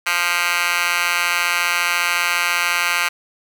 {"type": "tone with high-pass filter", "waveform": "10% pulse", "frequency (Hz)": 174.61, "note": "F3", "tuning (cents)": 0, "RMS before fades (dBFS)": -19, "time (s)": [0.06, 3.09], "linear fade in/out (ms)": 10, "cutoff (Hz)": 1700, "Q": 6.6, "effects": []}